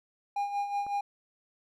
triangle tone with tremolo, 810 Hz, G#5, 43 cents flat, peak -25 dBFS, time 0.36-1.01 s, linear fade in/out 5 ms, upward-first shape sine, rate 5.4 Hz, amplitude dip 60%
click, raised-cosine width 1 ms, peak -33 dBFS, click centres 0.866 s
effects none

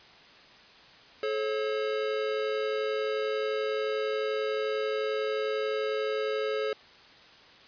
square tone pair together, 430.7 / 542 Hz, A4 / C#5, -37 / -39 cents, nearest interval major third, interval 398 cents, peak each -30 / -33 dBFS, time 1.23-6.73 s, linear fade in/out 2 ms, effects white hiss -53 dBFS RMS until 7.67 s + resampled to 11025 Hz

